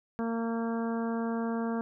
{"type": "harmonic tone", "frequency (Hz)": 229.3, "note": "A#3", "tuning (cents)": -28, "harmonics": [1, 2, 3, 4, 5, 6, 7], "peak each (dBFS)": [-30, -36, -40, -42, -44, -46, -47], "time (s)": [0.19, 1.81], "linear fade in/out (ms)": 0, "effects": []}